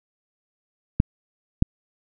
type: clicks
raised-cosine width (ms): 5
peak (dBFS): -3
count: 2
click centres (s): 1.001 / 1.624
effects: none